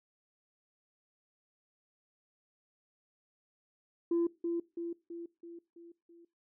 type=tone with echo; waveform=sine; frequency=339.6 Hz; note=F4; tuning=48 cents flat; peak=-25 dBFS; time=4.11-4.27 s; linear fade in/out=5 ms; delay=330 ms; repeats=6; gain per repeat=-5 dB; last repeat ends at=6.25 s; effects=noise-tail reverb RT60 0.3 s tail -22 dB re dry + tanh soft clip ceiling -24 dBFS